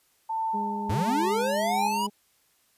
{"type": "tone with tremolo", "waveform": "sine", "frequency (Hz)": 892, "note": "A5", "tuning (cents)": 23, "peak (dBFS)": -25, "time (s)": [0.29, 1.89], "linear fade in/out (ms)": 10, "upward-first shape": "sine", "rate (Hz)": 1.4, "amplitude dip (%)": 50}
{"type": "harmonic tone", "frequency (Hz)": 206, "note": "G#3", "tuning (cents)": -14, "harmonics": [1, 2, 3, 4], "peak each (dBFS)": [-32, -38, -51, -46], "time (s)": [0.53, 2.1], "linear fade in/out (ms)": 20}
{"type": "linear sweep", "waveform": "square", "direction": "up", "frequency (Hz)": [79.4, 992], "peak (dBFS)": -26, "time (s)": [0.89, 2.07], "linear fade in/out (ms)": 10}
{"effects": ["white hiss -66 dBFS RMS until 2.77 s", "resampled to 32000 Hz"]}